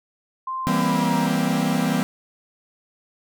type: tone with pitch glide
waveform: sine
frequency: 1046.5 to 943.2 Hz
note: C6 to A#5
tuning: 0 to +20 cents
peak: -25 dBFS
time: 0.47-1.27 s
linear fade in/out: 5 ms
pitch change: -180 cents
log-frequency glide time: 0.63-1.15 s
type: chord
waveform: 45% pulse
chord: C dominant seventh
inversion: first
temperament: equal with one note detuned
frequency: 164.81 / 196 / 236.7 / 261.6 Hz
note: E3 / G3 / Bb3 / C4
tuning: 0 / 0 / +27 / 0 cents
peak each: -25 dBFS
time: 0.67-2.03 s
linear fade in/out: 0 ms
effects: none